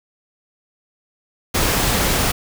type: noise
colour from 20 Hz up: pink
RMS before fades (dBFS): -18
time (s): 1.54-2.32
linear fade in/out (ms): 10
effects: none